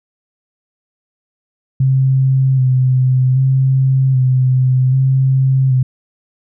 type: tone with vibrato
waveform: sine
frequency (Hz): 130.81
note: C3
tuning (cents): 0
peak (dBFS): -9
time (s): 1.8-5.83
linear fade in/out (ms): 5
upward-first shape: square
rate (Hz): 0.64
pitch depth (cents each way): 26
effects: none